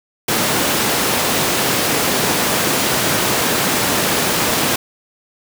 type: high-pass noise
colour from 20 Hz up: pink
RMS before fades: -17 dBFS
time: 0.28-4.76 s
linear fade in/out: 5 ms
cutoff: 170 Hz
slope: 12 dB/octave
effects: none